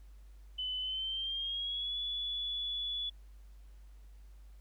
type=tone with pitch glide; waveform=sine; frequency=3016 to 3425 Hz; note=F#7 to A7; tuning=+32 to -47 cents; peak=-34 dBFS; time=0.58-3.1 s; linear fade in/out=10 ms; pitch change=+221 cents; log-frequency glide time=0.8-1.98 s; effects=added 50 Hz sine -51 dBFS peak until 4.6 s + pink hiss -71 dBFS RMS until 4.6 s